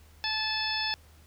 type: harmonic tone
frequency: 870 Hz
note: A5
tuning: 20 cents flat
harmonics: 1 / 2 / 3 / 4 / 5 / 6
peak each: -36 / -35 / -36 / -35 / -36 / -33 dBFS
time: 0.24-0.94 s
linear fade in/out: 0 ms
effects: added 77 Hz sine -54 dBFS peak until 1.26 s + pink hiss -60 dBFS RMS until 1.26 s